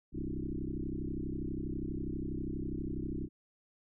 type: tone with frequency modulation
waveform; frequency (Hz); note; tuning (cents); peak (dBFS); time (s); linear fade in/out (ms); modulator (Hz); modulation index
sine; 169.8; F3; -48; -34; 0.12-3.29; 50; 32.3; 5.5
effects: none